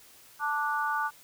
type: chord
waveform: sine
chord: D major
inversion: second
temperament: just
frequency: 881 / 1174.7 / 1468.3 Hz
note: A5 / D6 / F#6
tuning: +2 / 0 / -14 cents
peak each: -31 dBFS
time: 0.39-1.11 s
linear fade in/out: 50 ms
effects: white hiss -55 dBFS RMS until 1.23 s